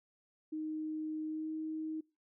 sine tone with pitch glide, 311.1 to 314.5 Hz, D#4 to D#4, 0 to +19 cents, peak -36 dBFS, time 0.52-2.01 s, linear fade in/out 10 ms, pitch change +19 cents, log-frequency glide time 1.26-1.5 s, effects noise-tail reverb RT60 0.3 s tail -24 dB re dry

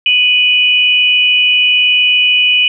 sine tone pair together, 2487 / 2954 Hz, D#7 / F#7, -1 / -3 cents, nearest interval minor third, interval 298 cents, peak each -10 dBFS, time 0.06-2.68 s, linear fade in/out 2 ms, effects none

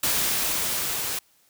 white noise with level ramp, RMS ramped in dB -23 to -29 dBFS, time 0.03-1.19 s, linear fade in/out 5 ms, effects white hiss -62 dBFS RMS until 1.49 s

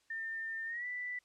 sine tone with pitch glide, 1803 to 1977.6 Hz, A6 to B6, +42 to +2 cents, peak -37 dBFS, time 0.1-1.19 s, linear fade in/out 5 ms, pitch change +160 cents, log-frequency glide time 0.66-0.86 s, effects white hiss -72 dBFS RMS until 1.24 s + low-pass 7000 Hz 12 dB/octave

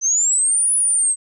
sine linear two-way sweep, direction up then down, 6080 to 9956 to 8180 Hz, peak -14 dBFS, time 0.01-1.16 s, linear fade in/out 50 ms, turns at 0.74 s, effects none

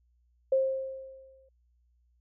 sine tone with exponential decay, 531 Hz, C5, 25 cents sharp, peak -20 dBFS, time 0.52-1.49 s, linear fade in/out 5 ms, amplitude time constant 210 ms, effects added 60 Hz sine -65 dBFS peak until 2.2 s

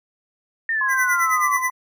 sine exponential sweep, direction down, 1840 to 1108.7 Hz, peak -19 dBFS, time 0.69-1.57 s, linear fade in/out 2 ms
sine tone with pitch glide, 1046.5 to 1033.3 Hz, C6 to C6, 0 to -22 cents, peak -23 dBFS, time 0.81-1.7 s, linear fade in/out 2 ms, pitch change -22 cents, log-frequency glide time 1.07-1.51 s
square tone with tremolo, 1989 Hz, B6, 12 cents sharp, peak -19 dBFS, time 0.88-1.71 s, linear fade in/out 50 ms, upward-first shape sine, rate 9.3 Hz, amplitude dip 85%
effects none

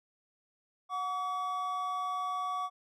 triangle tone pair together, 732.7 / 1140 Hz, F#5 / C#6, -17 / +48 cents, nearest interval minor sixth, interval 765 cents, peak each -36 / -31 dBFS, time 0.89-2.7 s, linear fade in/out 50 ms, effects none

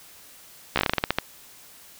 slowing click train, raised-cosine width 0.3 ms, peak -4 dBFS, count 12, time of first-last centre 0.76-1.186 s, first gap 14 ms, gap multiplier 1.19, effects white hiss -49 dBFS RMS until 1.99 s

